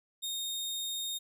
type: tone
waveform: sawtooth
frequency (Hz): 3694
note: A#7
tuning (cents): -16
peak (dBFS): -31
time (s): 0.22-1.19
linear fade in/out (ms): 20
effects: none